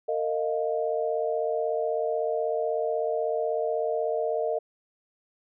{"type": "chord", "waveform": "sine", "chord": "Bb suspended fourth", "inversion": "none", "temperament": "equal with one note detuned", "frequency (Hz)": [456.8, 622.3, 698.5], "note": ["Bb4", "Eb5", "F5"], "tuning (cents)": [-35, 0, 0], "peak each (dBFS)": [-28, -28, -32], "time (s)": [0.08, 4.59], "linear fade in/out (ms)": 10, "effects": []}